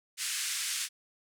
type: band-pass noise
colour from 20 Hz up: white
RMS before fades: -34 dBFS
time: 0.17-0.89 s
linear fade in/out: 50 ms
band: 1600 to 9700 Hz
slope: 24 dB/octave
effects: none